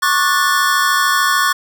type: chord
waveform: square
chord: D major seventh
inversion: third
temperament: just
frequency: 1101.2 / 1174.7 / 1468.3 / 1762 Hz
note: C#6 / D6 / F#6 / A6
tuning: -12 / 0 / -14 / +2 cents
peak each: -17 / -21 / -19 / -19 dBFS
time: 0.02-1.53 s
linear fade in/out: 10 ms
effects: none